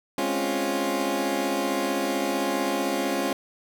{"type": "chord", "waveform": "20% pulse", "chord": "Db major seventh", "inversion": "second", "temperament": "equal", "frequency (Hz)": [207.7, 261.6, 277.2, 349.2], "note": ["Ab3", "C4", "Db4", "F4"], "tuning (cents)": [0, 0, 0, 0], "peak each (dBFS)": [-27, -27, -23, -24], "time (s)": [0.18, 3.33], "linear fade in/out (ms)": 2, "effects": []}